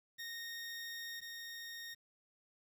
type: tone pair in turn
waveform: 20% pulse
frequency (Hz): 1854 / 1854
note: A#6 / A#6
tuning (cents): -10 / -10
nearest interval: unison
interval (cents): 0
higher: neither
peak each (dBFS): -38 / -40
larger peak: first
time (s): 0.18-1.21 / 1.21-1.95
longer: first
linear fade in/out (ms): 20
effects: 11-bit